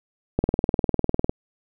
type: click train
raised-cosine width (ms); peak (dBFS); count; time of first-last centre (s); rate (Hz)
2; -6; 19; 0.39-1.295; 19.9
effects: none